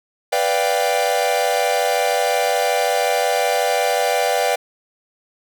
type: chord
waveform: 45% pulse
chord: G dominant seventh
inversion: first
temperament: equal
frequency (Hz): 493.9 / 587.3 / 698.5 / 784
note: B4 / D5 / F5 / G5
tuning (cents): 0 / 0 / 0 / 0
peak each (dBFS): -22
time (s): 0.32-4.56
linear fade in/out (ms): 10
effects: none